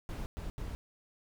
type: noise bursts at uneven times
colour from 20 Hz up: brown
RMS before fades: -39 dBFS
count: 3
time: 0.09-0.26 / 0.37-0.5 / 0.58-0.75 s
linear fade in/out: 0 ms
effects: none